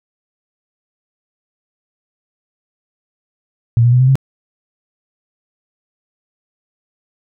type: tone with pitch steps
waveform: sine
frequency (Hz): 116.54 / 120.72 / 125.05 / 129.53 / 134.18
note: A#2 / B2 / B2 / C3 / C3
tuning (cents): 0 / -39 / +22 / -17 / +44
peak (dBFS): -7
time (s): 3.77-4.155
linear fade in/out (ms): 0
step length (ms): 77
effects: none